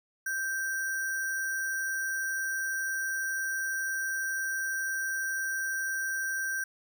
sine tone with sample-and-hold, 1568 Hz, G6, in tune, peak -29 dBFS, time 0.26-6.64 s, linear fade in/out 5 ms, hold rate 7350 Hz, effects none

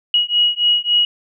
sine beating tone pair, 2901 / 2904.6 Hz, F#7 / F#7, -35 / -33 cents, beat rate 3.6 Hz, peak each -16 dBFS, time 0.14-1.05 s, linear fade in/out 2 ms, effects none

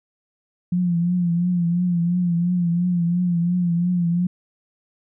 sine tone with vibrato, 174.61 Hz, F3, in tune, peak -17 dBFS, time 0.72-4.27 s, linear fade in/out 5 ms, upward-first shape triangle, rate 2.9 Hz, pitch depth 67 cents each way, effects none

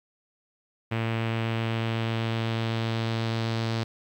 sawtooth tone with low-pass filter sweep, 113.5 Hz, A#2, 46 cents flat, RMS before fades -28 dBFS, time 0.91-3.84 s, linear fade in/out 10 ms, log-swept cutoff 2600 to 4400 Hz, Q 2.2, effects 10-bit

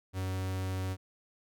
45% pulse tone, 94 Hz, F#2, 28 cents sharp, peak -32 dBFS, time 0.13-0.97 s, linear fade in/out 50 ms, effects none

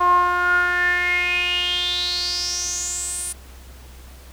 sawtooth tone with band-pass filter sweep, 355.8 Hz, F4, 32 cents sharp, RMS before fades -21 dBFS, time 0-3.33 s, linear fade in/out 10 ms, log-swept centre 980 to 9600 Hz, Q 8.5, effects added 64 Hz sine -40 dBFS peak until 4.32 s + pink hiss -47 dBFS RMS until 4.32 s

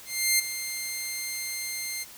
10% pulse tone with ADSR envelope, 2100 Hz, C7, 6 cents sharp, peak -10 dBFS, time 0.05-2.05 s, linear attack 340 ms, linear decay 13 ms, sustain -12 dB, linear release 28 ms, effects white hiss -47 dBFS RMS until 2.17 s

